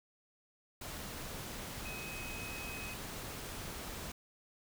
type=tone in noise; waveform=sine; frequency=2532 Hz; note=D#7; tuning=30 cents sharp; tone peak=-45 dBFS; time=1.85-2.94 s; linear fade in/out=5 ms; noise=pink; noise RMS=-44 dBFS; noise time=0.81-4.12 s; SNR=-4 dB; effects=none